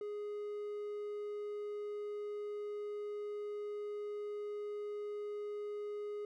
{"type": "tone", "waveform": "triangle", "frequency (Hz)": 415.3, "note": "G#4", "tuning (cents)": 0, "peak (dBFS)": -37, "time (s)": [0.01, 6.25], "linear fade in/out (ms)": 2, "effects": []}